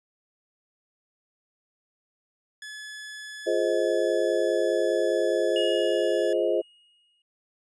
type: tone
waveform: sawtooth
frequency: 1710 Hz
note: A6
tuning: 50 cents flat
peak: -34 dBFS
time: 2.62-6.33 s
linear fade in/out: 2 ms
type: chord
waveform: sine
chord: F minor seventh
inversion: none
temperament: just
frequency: 349.2 / 419.1 / 523.8 / 628.6 Hz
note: F4 / Ab4 / C5 / Eb5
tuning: 0 / +16 / +2 / +18 cents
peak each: -27 dBFS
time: 3.46-6.62 s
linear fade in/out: 20 ms
type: tone with exponential decay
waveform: triangle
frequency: 2874 Hz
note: F7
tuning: 49 cents sharp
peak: -26 dBFS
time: 5.56-7.22 s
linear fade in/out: 2 ms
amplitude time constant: 360 ms
effects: resampled to 22050 Hz